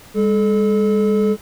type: tone pair together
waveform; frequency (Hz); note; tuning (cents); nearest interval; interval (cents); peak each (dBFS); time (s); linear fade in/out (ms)
triangle; 202.6 / 432.5; G#3 / A4; -43 / -30; octave + minor second; 1313; -14; 0.14-1.37; 50
effects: pink hiss -43 dBFS RMS until 1.41 s